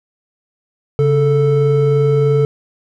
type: tone pair together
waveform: triangle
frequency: 138.98 / 440 Hz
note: C#3 / A4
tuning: +5 / 0 cents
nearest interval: octave + minor sixth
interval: 1995 cents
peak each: -11 dBFS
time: 0.99-2.45 s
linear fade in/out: 0 ms
effects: none